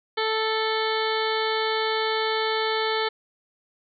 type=harmonic tone; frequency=440 Hz; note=A4; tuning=in tune; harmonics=1 / 2 / 3 / 4 / 5 / 7 / 8 / 9 / 10; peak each=-26 / -29 / -31 / -32 / -33 / -34 / -35 / -36 / -36 dBFS; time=0.17-3.09 s; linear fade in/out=10 ms; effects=none